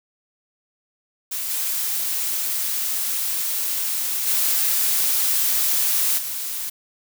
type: noise with level steps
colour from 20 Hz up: blue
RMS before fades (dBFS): -27 / -24 / -20 / -28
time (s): 1.31-6.7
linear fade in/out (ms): 10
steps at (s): 1.49 / 4.26 / 6.17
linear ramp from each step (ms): 20
effects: none